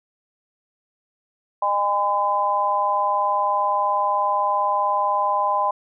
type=harmonic tone; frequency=203.1 Hz; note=G#3; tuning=38 cents flat; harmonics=3 / 4 / 5; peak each=-26 / -23 / -20 dBFS; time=1.62-5.71 s; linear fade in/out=5 ms; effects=none